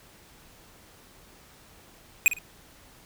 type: tone with echo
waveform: square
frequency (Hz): 2489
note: D#7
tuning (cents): 0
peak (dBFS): -15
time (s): 2.26-2.28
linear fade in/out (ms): 0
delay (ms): 53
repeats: 2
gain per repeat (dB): -12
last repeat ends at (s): 2.386
effects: pink hiss -54 dBFS RMS until 3.05 s